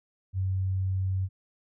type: tone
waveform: sine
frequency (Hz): 94.6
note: F#2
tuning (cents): +39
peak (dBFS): -25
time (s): 0.33-1.29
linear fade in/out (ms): 50
effects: none